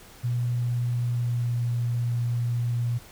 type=tone with pitch glide; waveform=sine; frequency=121.2 to 119.6 Hz; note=B2 to A#2; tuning=-32 to +45 cents; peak=-23 dBFS; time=0.23-2.99 s; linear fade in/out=20 ms; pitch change=-23 cents; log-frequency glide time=0.86-1.71 s; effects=pink hiss -49 dBFS RMS until 3.11 s